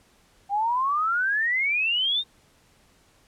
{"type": "exponential sweep", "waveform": "sine", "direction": "up", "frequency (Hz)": [784, 3729], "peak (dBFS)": -21, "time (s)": [0.49, 2.24], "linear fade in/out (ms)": 50, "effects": ["pink hiss -60 dBFS RMS until 3.27 s", "low-pass 11000 Hz 12 dB/octave"]}